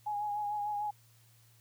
sine tone with vibrato, 830.6 Hz, G#5, in tune, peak -32 dBFS, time 0.06-0.91 s, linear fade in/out 10 ms, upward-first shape sine, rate 6.7 Hz, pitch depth 29 cents each way, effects added 115 Hz sine -62 dBFS peak until 1.6 s + white hiss -66 dBFS RMS until 1.6 s

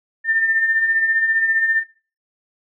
sine beating tone pair, 1786 / 1801 Hz, A6 / A6, +25 / +40 cents, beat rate 15 Hz, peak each -24 / -16 dBFS, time 0.24-1.84 s, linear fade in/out 50 ms, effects noise-tail reverb RT60 0.4 s tail -22 dB re dry

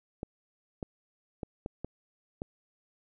clicks, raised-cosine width 2 ms, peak -22 dBFS, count 6, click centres 0.231 / 0.828 / 1.432 / 1.661 / 1.846 / 2.419 s, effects none

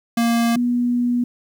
square / sine tone pair in turn, 233.1 / 243 Hz, A#3 / B3, 0 / -28 cents, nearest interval minor second, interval 72 cents, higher second, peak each -16 dBFS, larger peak neither, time 0.17-0.56 / 0.56-1.24 s, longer second, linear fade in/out 5 ms, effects 9-bit

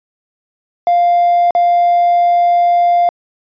triangle tone with dropouts, 698.5 Hz, F5, in tune, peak -5 dBFS, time 0.87-3.09 s, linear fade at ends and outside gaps 1 ms, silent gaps 1.508-1.55 s, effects tanh soft clip ceiling -4 dBFS + resampled to 11025 Hz

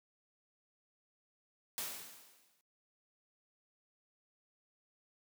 white noise with exponential decay, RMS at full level -38 dBFS, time 1.78-2.61 s, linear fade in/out 0 ms, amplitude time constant 180 ms, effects noise-tail reverb RT60 0.2 s tail -24 dB re dry + high-pass 150 Hz 12 dB/octave

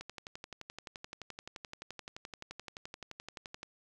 click train, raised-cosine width 0.2 ms, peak -26 dBFS, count 43, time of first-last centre 0.01-3.631 s, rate 11.6 Hz, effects none

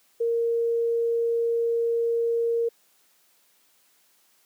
sine tone, 464.8 Hz, A#4, 5 cents flat, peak -21 dBFS, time 0.2-2.69 s, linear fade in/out 10 ms, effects white hiss -63 dBFS RMS until 4.45 s + high-pass 200 Hz 12 dB/octave

